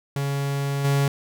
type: tone with level steps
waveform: 45% pulse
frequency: 140 Hz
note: C#3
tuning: 18 cents sharp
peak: -23 / -18 dBFS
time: 0.16-1.08 s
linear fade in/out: 2 ms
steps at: 0.84 s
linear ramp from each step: 10 ms
effects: none